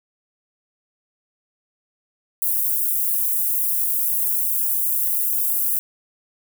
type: high-pass noise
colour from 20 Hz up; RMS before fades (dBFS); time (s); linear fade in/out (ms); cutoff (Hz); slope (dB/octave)
white; -21; 2.42-5.79; 0; 11000; 24
effects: none